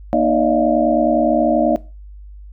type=tone cluster; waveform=sine; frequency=237.4 / 309.7 / 577 / 627 / 696 Hz; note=A#3 / D#4 / D5 / D#5 / F5; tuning=+32 / -8 / -31 / +13 / -6 cents; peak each=-19 dBFS; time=0.13-1.76 s; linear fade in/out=0 ms; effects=noise-tail reverb RT60 0.3 s tail -19 dB re dry + added 50 Hz sine -34 dBFS peak until 2.52 s